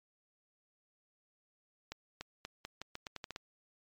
accelerating click train, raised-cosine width 0.2 ms, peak -24 dBFS, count 11, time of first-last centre 1.92-3.361 s, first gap 290 ms, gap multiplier 0.83, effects MP3 96 kbps

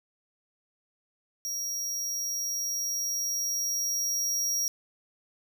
45% pulse tone with level ramp, 5660 Hz, F8, 22 cents sharp, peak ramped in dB -31 to -26 dBFS, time 1.45-4.68 s, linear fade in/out 0 ms, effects none

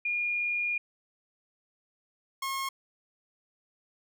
sine / sawtooth tone pair in turn, 2426 / 1080.7 Hz, D#7 / C#6, -44 / -44 cents, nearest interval octave + major second, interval 1400 cents, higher first, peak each -27 dBFS, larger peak neither, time 0.05-0.78 / 2.42-2.69 s, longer first, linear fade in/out 5 ms, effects none

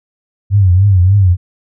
sine tone with vibrato, 95.1 Hz, F#2, 48 cents sharp, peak -5 dBFS, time 0.5-1.37 s, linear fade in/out 50 ms, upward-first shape triangle, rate 3.4 Hz, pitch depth 150 cents each way, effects none

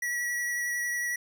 square tone with vibrato, 1932 Hz, B6, 39 cents flat, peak -29 dBFS, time 0.02-1.16 s, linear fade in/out 5 ms, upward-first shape triangle, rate 11 Hz, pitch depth 16 cents each way, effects none

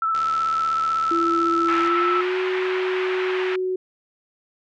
sine tone with vibrato, 1320 Hz, E6, 2 cents sharp, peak -19 dBFS, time 0.02-2.21 s, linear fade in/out 2 ms, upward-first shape sine, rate 16 Hz, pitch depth 24 cents each way
click train, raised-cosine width 0.2 ms, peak -18 dBFS, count 129, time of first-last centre 0.15-1.875 s, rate 74.2 Hz
sine tone with pitch glide, 336.3 to 371 Hz, E4 to F#4, +35 to +5 cents, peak -21 dBFS, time 1.11-3.76 s, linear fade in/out 5 ms, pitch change +170 cents, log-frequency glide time 1.78-2.37 s
white band-pass noise, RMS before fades -30 dBFS, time 1.68-3.56 s, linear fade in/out 5 ms, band 840 to 2500 Hz, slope 24 dB/octave
effects none

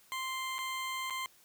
20% pulse tone with dropouts, 1046.5 Hz, C6, in tune, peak -30 dBFS, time 0.12-1.26 s, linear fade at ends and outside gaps 0 ms, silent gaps 0.583-0.589 / 1.099-1.106 s, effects white hiss -63 dBFS RMS until 1.44 s

